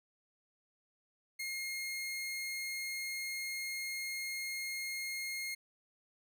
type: tone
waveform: sawtooth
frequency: 2140 Hz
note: C7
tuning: 38 cents sharp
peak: -34 dBFS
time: 1.39-5.55 s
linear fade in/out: 10 ms
effects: none